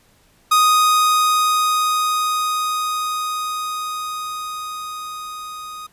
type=tone with level ramp; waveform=45% pulse; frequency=1244.5 Hz; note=D#6; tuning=in tune; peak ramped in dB=-11 to -31 dBFS; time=0.51-5.87 s; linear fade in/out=10 ms; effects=pink hiss -56 dBFS RMS until 5.92 s + resampled to 32000 Hz